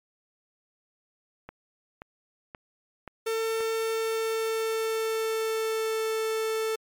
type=click train; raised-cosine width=0.5 ms; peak=-25 dBFS; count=5; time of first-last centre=1.49-3.606 s; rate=1.89 Hz
type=tone with pitch glide; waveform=45% pulse; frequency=448.4 to 442 Hz; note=A4 to A4; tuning=+33 to +8 cents; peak=-26 dBFS; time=3.26-6.76 s; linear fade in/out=10 ms; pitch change=-25 cents; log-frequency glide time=3.81-6.11 s
effects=MP3 96 kbps